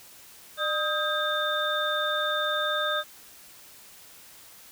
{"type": "tone cluster", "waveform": "sine", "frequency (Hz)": [603, 1260, 1601, 3609], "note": ["D5", "D#6", "G6", "A7"], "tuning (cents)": [46, 21, 36, 43], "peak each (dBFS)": -30, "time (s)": [0.57, 3.04], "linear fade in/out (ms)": 50, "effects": ["white hiss -50 dBFS RMS until 4.71 s"]}